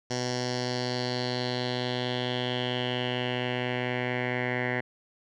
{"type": "tone with low-pass filter sweep", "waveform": "10% pulse", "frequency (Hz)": 124.4, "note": "B2", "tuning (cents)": 13, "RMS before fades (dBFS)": -30, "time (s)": [0.1, 4.81], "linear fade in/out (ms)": 10, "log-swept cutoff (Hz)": [5600, 2000], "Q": 4.5, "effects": []}